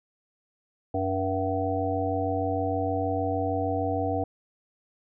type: harmonic tone with a mistuned harmonic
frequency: 95.7 Hz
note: G2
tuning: 41 cents flat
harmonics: 1 / 3 / 5 / 7 / 8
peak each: -31 / -31 / -31 / -31 / -31 dBFS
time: 0.94-4.24 s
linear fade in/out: 5 ms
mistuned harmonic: 8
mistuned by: -21 cents
effects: none